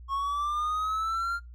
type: linear sweep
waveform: triangle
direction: up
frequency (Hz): 1088 to 1400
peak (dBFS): -25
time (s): 0.08-1.4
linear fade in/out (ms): 50
effects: noise-tail reverb RT60 0.2 s tail -21 dB re dry + added 60 Hz sine -43 dBFS peak until 1.54 s